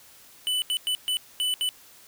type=tone bursts at uneven times; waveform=square; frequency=2990 Hz; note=F#7; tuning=17 cents sharp; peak=-24 dBFS; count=6; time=0.47-0.62 / 0.7-0.77 / 0.87-0.95 / 1.08-1.17 / 1.4-1.54 / 1.61-1.69 s; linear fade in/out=0 ms; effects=white hiss -52 dBFS RMS until 2.07 s